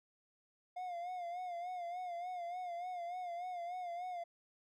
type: tone with vibrato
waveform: triangle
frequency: 710 Hz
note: F5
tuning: 28 cents sharp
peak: -38 dBFS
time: 0.76-4.24 s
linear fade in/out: 10 ms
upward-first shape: sine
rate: 3.4 Hz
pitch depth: 64 cents each way
effects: none